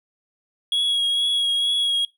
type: tone with vibrato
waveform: triangle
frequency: 3322 Hz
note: G#7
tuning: in tune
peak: -17 dBFS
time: 0.72-2.05 s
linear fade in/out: 2 ms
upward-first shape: triangle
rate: 2.2 Hz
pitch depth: 23 cents each way
effects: noise-tail reverb RT60 0.2 s tail -22 dB re dry